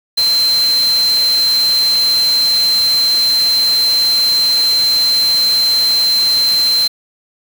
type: tone in noise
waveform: sine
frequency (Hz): 4110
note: C8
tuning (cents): -32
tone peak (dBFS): -10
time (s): 0.17-6.88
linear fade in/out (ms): 10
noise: white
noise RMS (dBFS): -24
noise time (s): 0.17-6.88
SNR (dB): +11
effects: none